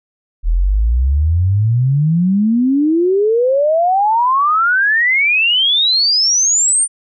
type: exponential sweep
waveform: sine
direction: up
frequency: 38.89 to 9150 Hz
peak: -10 dBFS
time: 0.43-6.88 s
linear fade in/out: 50 ms
effects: none